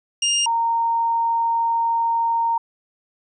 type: tone pair in turn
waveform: 25% pulse / sine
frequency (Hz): 2820 / 923.3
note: F7 / A#5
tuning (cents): +16 / -17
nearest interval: octave + perfect fifth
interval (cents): 1933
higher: first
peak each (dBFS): -13 / -17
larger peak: first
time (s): 0.22-0.46 / 0.46-2.58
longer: second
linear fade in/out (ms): 5
effects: resampled to 24000 Hz